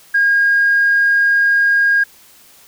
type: tone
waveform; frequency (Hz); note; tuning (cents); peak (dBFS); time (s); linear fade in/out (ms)
sine; 1626; G#6; -37; -9; 0.14-2.04; 10
effects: tanh soft clip ceiling -5 dBFS + white hiss -46 dBFS RMS until 2.67 s